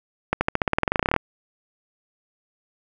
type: accelerating click train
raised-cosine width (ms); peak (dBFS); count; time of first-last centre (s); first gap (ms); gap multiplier
0.5; -4; 19; 0.33-1.163; 80; 0.93
effects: none